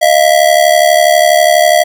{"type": "ring-modulated tone", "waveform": "square", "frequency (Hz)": 658, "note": "E5", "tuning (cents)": -3, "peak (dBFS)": -3, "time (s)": [0.01, 1.84], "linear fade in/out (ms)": 20, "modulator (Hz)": 36.1, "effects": []}